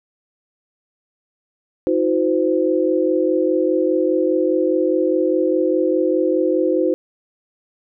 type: tone cluster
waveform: sine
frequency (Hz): 318.7 / 363.6 / 514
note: D#4 / F#4 / C5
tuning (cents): +42 / -30 / -31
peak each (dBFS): -19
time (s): 1.87-6.94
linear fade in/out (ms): 0
effects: none